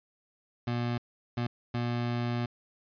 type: tone bursts at uneven times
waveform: 25% pulse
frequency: 120 Hz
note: B2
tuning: 49 cents flat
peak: -25 dBFS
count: 3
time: 0.67-0.98 / 1.37-1.47 / 1.74-2.46 s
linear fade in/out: 5 ms
effects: resampled to 11025 Hz